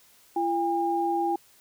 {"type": "tone pair together", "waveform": "sine", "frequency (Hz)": [339.6, 807.7], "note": ["F4", "G#5"], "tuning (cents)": [-48, -48], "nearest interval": "octave + minor third", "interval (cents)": 1500, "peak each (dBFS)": [-27, -25], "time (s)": [0.36, 1.36], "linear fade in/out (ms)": 5, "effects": ["white hiss -58 dBFS RMS until 1.6 s"]}